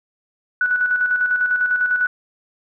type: tone with tremolo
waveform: sine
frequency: 1480 Hz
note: F#6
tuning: in tune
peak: -14 dBFS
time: 0.61-2.07 s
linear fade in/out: 2 ms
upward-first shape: square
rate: 10 Hz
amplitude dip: 45%
effects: none